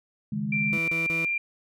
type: chord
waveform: sine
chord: C# suspended second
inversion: none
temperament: equal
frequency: 138.59 / 155.56 / 207.7 Hz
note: C#3 / D#3 / G#3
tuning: 0 / 0 / 0 cents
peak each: -34 / -33 / -28 dBFS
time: 0.32-0.78 s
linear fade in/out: 5 ms
type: tone with pitch glide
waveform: sine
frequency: 2359 to 2382 Hz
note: D7 to D7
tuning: +7 to +24 cents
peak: -24 dBFS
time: 0.52-1.38 s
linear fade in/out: 5 ms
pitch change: +17 cents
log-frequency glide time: 0.96-1.14 s
type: tone bursts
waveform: 20% pulse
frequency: 164.81 Hz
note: E3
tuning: in tune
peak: -27 dBFS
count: 3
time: 0.73-1.25 s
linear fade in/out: 0 ms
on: 150 ms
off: 35 ms
effects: none